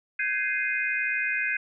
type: chord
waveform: sine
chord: Ab major seventh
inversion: third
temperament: equal with one note detuned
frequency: 1541.9 / 1661.2 / 2093 / 2489 Hz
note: G6 / Ab6 / C7 / Eb7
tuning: -29 / 0 / 0 / 0 cents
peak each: -31 / -31 / -30 / -29 dBFS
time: 0.19-1.57 s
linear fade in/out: 5 ms
effects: none